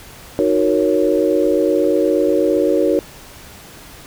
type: chord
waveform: sine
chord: D# minor seventh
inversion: none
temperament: equal with one note detuned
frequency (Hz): 311.1 / 368.5 / 466.2 / 554.4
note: D#4 / F#4 / A#4 / C#5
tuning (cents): 0 / -7 / 0 / 0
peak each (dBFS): -18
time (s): 0.39-2.99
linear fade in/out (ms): 0
effects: pink hiss -39 dBFS RMS until 4.06 s